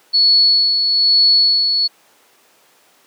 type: tone with tremolo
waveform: sine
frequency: 4400 Hz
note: C#8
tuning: 14 cents flat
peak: -8 dBFS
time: 0.13-1.88 s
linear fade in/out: 20 ms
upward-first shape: sine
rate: 1.1 Hz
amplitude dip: 45%
effects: pink hiss -52 dBFS RMS until 3.06 s + high-pass 400 Hz 12 dB/octave